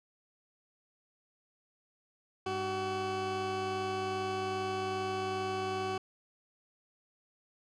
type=tone pair together; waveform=20% pulse; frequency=99.99 / 377.5 Hz; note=G2 / F#4; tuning=+35 / +35 cents; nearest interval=octave + major seventh; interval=2300 cents; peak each=-37 / -28 dBFS; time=2.46-5.98 s; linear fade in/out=5 ms; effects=low-pass 5000 Hz 12 dB/octave